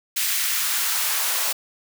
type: noise with high-pass filter sweep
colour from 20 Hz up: white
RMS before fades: -23 dBFS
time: 0.16-1.53 s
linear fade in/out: 10 ms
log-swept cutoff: 2100 to 650 Hz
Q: 1.1
effects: none